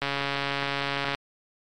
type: click train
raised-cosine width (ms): 0.3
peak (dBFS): -11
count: 159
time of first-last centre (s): 0.02-1.149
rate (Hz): 140
effects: MP3 96 kbps